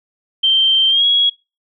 sine tone with pitch glide, 3136 to 3322 Hz, G7 to G#7, 0 to 0 cents, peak -10 dBFS, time 0.43-1.3 s, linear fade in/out 10 ms, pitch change +100 cents, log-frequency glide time 0.89-1.04 s, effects noise-tail reverb RT60 0.3 s tail -25 dB re dry

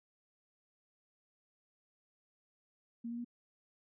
sine tone with pitch steps, 233.1 / 236.4 / 239.7 Hz, A#3 / A#3 / A#3, 0 / +24 / +48 cents, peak -38 dBFS, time 3.04-3.247 s, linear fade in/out 10 ms, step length 69 ms, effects none

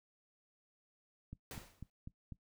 click train, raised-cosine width 5 ms, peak -34 dBFS, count 5, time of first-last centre 1.33-2.323 s, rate 4.03 Hz
pink noise with exponential decay, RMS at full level -45 dBFS, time 1.51-1.9 s, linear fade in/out 1 ms, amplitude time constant 83 ms
effects noise-tail reverb RT60 0.1 s tail -18 dB re dry

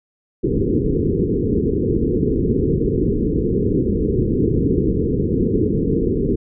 white low-pass noise, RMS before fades -18 dBFS, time 0.43-6.36 s, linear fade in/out 10 ms, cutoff 460 Hz, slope 96 dB/octave, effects none

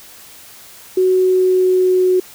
sine tone with pitch glide, 371.6 to 368 Hz, F#4 to F#4, +7 to -9 cents, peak -10 dBFS, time 0.97-2.2 s, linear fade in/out 5 ms, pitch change -16 cents, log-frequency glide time 1.15-2.09 s, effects white hiss -40 dBFS RMS until 2.34 s

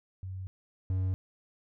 sine / triangle tone pair in turn, 94.1 / 93.5 Hz, F#2 / F#2, +30 / +19 cents, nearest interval unison, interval 11 cents, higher first, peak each -36 / -25 dBFS, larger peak second, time 0.23-0.47 / 0.9-1.14 s, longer neither, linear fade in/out 0 ms, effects none

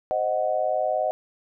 sine chord, C diminished, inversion none, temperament equal, 523.3 / 622.3 / 740 Hz, C5 / Eb5 / Gb5, 0 / 0 / 0 cents, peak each -29 / -24 / -26 dBFS, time 0.11-1.11 s, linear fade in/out 0 ms, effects none

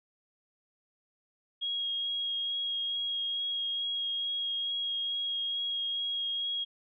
sine tone with vibrato, 3282 Hz, G#7, 21 cents flat, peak -30 dBFS, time 1.61-6.65 s, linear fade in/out 20 ms, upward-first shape sine, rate 2.3 Hz, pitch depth 10 cents each way, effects none

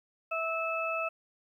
harmonic tone, 653 Hz, E5, 17 cents flat, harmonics 1 / 2 / 4, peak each -34 / -34 / -34 dBFS, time 0.31-1.09 s, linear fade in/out 10 ms, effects 11-bit

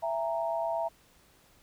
sine tone cluster, 666 / 821 / 929 Hz, E5 / G#5 / A#5, +18 / -20 / -6 cents, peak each -30 / -38 / -34 dBFS, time 0.02-0.89 s, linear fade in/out 20 ms, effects pink hiss -62 dBFS RMS until 1.62 s

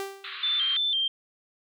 sawtooth tone with exponential decay, 392 Hz, G4, in tune, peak -25 dBFS, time 0-0.43 s, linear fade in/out 0 ms, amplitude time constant 93 ms
white band-pass noise, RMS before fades -38 dBFS, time 0.24-0.77 s, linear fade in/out 2 ms, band 1100 to 4100 Hz, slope 96 dB/octave
sine tone with vibrato, 3345 Hz, G#7, 12 cents sharp, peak -23 dBFS, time 0.43-1.08 s, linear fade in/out 5 ms, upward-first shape square, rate 3 Hz, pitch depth 95 cents each way
effects none

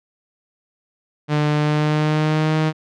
sawtooth tone with pitch glide, 149.6 to 156.4 Hz, D3 to D#3, +32 to +9 cents, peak -12 dBFS, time 1.28-2.73 s, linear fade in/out 50 ms, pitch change +77 cents, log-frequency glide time 1.58-2.56 s, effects low-pass 4000 Hz 12 dB/octave

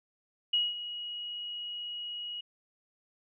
sine tone with ADSR envelope, 2901 Hz, F#7, 35 cents flat, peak -23 dBFS, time 0.53-2.41 s, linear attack 7 ms, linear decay 200 ms, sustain -13 dB, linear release 7 ms, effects none

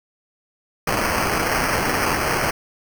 blue noise with sample-and-hold, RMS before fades -21 dBFS, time 0.87-2.51 s, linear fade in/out 5 ms, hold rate 3675 Hz, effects none

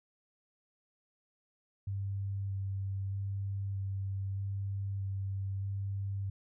sine tone with vibrato, 98 Hz, G2, in tune, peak -33 dBFS, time 1.87-6.3 s, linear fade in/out 5 ms, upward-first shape square, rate 0.8 Hz, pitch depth 11 cents each way, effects none

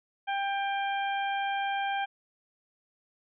harmonic tone, 793 Hz, G5, 20 cents sharp, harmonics 1 / 2 / 3 / 4, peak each -29 / -35 / -39 / -41 dBFS, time 0.27-2.06 s, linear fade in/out 20 ms, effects none

